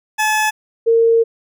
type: tone pair in turn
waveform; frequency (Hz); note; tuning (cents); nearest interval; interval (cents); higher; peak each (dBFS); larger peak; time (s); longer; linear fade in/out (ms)
20% pulse / sine; 860 / 458.3; A5 / A#4; -40 / -29; major seventh; 1089; first; -9; neither; 0.18-0.51 / 0.86-1.24; second; 20
effects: none